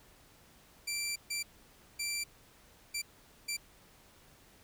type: tone bursts at uneven times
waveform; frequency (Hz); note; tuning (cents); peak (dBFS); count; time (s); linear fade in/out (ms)
15% pulse; 2349; D7; 0; -27; 5; 0.87-1.16 / 1.3-1.43 / 1.99-2.24 / 2.94-3.02 / 3.48-3.57; 10
effects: pink hiss -61 dBFS RMS until 4.63 s